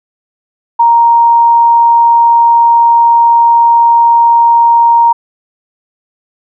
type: tone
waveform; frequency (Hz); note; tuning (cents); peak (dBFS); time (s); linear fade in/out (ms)
sine; 934; A#5; +3; -3; 0.79-5.13; 10
effects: none